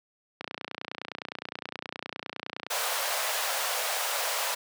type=click train; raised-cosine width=0.3 ms; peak=-18 dBFS; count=68; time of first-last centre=0.41-2.666 s; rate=29.7 Hz
type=high-pass noise; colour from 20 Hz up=pink; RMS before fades=-30 dBFS; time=2.7-4.55 s; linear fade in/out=10 ms; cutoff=520 Hz; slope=48 dB/octave
effects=high-pass 200 Hz 12 dB/octave